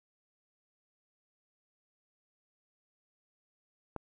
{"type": "click", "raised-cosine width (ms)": 1, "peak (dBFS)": -23, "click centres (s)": 3.963, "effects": []}